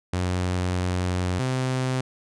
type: tone pair in turn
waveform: sawtooth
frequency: 90.6 / 129.35 Hz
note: F#2 / C3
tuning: -36 / -19 cents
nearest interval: tritone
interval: 617 cents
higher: second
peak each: -19 dBFS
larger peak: neither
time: 0.13-1.39 / 1.39-2.01 s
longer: first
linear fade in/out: 5 ms
effects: resampled to 22050 Hz